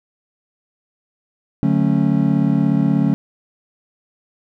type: chord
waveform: triangle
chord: D major seventh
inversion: none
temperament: just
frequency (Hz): 146.83 / 183.54 / 220.2 / 275.3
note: D3 / F#3 / A3 / C#4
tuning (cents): 0 / -14 / +2 / -12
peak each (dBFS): -17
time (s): 1.63-3.14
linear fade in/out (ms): 0
effects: none